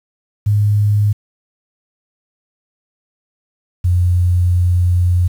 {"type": "tone pair in turn", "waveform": "sine", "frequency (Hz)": [103.83, 89.01], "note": ["G#2", "F2"], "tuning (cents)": [0, 33], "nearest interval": "minor third", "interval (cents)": 267, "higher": "first", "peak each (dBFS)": -10, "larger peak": "neither", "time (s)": [[0.46, 1.13], [3.84, 5.28]], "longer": "second", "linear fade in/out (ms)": 10, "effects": ["7-bit"]}